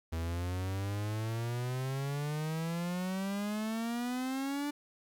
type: exponential sweep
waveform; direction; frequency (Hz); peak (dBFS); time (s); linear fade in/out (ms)
45% pulse; up; 80.7 to 293.7; -33; 0.12-4.71; 10
effects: 10-bit